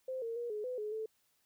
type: tone with pitch steps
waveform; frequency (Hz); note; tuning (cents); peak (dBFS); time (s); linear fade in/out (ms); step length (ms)
sine; 519 / 459 / 476.3 / 422.8 / 503 / 423.6 / 438.7; C5 / A#4 / A#4 / G#4 / B4 / G#4 / A4; -14 / -27 / +37 / +31 / +32 / +34 / -5; -36; 0.08-1.06; 5; 140
effects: white hiss -75 dBFS RMS until 1.45 s